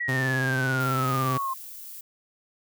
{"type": "exponential sweep", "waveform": "sine", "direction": "down", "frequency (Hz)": [1946, 1048], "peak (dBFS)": -26, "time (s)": [0, 1.54], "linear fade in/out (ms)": 10}
{"type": "tone with vibrato", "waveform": "sawtooth", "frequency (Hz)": 130.81, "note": "C3", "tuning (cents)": 0, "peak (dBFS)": -21, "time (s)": [0.08, 1.38], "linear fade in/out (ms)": 10, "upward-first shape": "triangle", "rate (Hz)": 18, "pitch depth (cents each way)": 42}
{"type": "noise", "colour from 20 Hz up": "violet", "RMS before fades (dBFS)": -41, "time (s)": [0.8, 2.01], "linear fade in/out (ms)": 5}
{"effects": []}